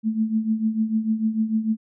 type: tone with tremolo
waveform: sine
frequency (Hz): 220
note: A3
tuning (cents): 0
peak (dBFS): -16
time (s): 0.03-1.77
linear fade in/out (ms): 50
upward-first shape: triangle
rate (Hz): 6.7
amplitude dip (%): 80
effects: none